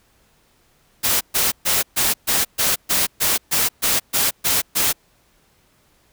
white noise bursts, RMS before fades -18 dBFS, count 13, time 1.03-4.93 s, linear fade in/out 20 ms, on 180 ms, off 130 ms, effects pink hiss -59 dBFS RMS until 6.12 s

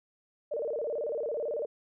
sine tone with vibrato, 523.3 Hz, C5, in tune, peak -30 dBFS, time 0.51-1.66 s, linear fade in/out 10 ms, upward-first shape square, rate 18 Hz, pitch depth 220 cents each way, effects none

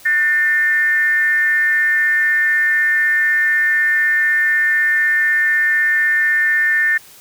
sine tone with frequency modulation, 1796 Hz, A6, 35 cents sharp, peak -12 dBFS, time 0.05-6.98 s, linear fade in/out 10 ms, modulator 321 Hz, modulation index 0.45, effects white hiss -43 dBFS RMS until 7.2 s

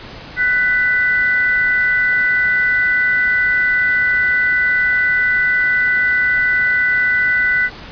sine tone pair together, 1492.4 / 1986 Hz, F#6 / B6, +14 / +9 cents, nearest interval perfect fourth, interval 495 cents, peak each -15 dBFS, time 0.36-7.7 s, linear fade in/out 50 ms, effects pink hiss -34 dBFS RMS until 7.91 s + resampled to 11025 Hz

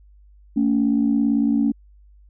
sine tone pair together, 224 / 282 Hz, A3 / C#4, +31 / +30 cents, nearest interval major third, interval 399 cents, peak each -18 dBFS, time 0.56-1.72 s, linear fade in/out 10 ms, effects tanh soft clip ceiling -9 dBFS + added 50 Hz sine -47 dBFS peak until 2.29 s

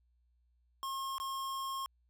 square tone with dropouts, 1076 Hz, C6, 48 cents sharp, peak -37 dBFS, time 0.83-1.86 s, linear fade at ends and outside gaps 0 ms, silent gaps 1.182-1.2 s, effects added 60 Hz sine -69 dBFS peak until 2.09 s

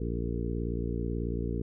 harmonic tone with a mistuned harmonic, 58.27 Hz, A#1, in tune, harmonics 1 / 2 / 3 / 4 / 5 / 6 / 7 / 8, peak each -33 / -36 / -38 / -39 / -40 / -41 / -41 / -42 dBFS, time 0-1.62 s, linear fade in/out 5 ms, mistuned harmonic 8, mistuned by -35 cents, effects none

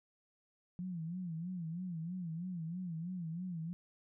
sine tone with vibrato, 172.3 Hz, F3, 23 cents flat, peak -38 dBFS, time 0.79-3.73 s, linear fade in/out 0 ms, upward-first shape sine, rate 3.1 Hz, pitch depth 130 cents each way, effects none

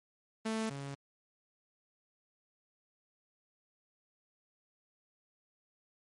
sawtooth tone pair in turn, 221.3 / 139.41 Hz, A3 / C#3, +10 / +10 cents, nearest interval minor sixth, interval 800 cents, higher first, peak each -29 / -36 dBFS, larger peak first, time 0.45-0.7 / 0.7-0.95 s, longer neither, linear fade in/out 10 ms, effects MP3 48 kbps

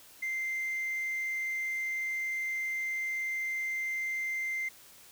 sine tone, 2087 Hz, C7, 5 cents flat, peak -29 dBFS, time 0.22-4.69 s, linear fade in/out 10 ms, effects tanh soft clip ceiling -29 dBFS + white hiss -55 dBFS RMS until 5.11 s

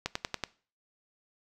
click train, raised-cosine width 0.2 ms, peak -13 dBFS, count 5, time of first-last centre 0.06-0.437 s, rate 10.6 Hz, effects noise-tail reverb RT60 0.4 s tail -20 dB re dry

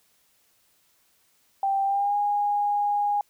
sine tone with pitch glide, 785 to 821.2 Hz, G5 to G#5, +2 to -20 cents, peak -21 dBFS, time 1.63-3.21 s, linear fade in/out 2 ms, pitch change +78 cents, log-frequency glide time 1.84-2.16 s, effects white hiss -65 dBFS RMS until 3.29 s

